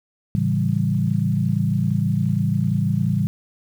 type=chord; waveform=sine; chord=A dominant seventh; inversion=none; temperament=equal; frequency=110 / 138.59 / 164.81 / 196 Hz; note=A2 / C#3 / E3 / G3; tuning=0 / 0 / 0 / 0 cents; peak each=-23 dBFS; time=0.35-3.27 s; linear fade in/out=0 ms; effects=8-bit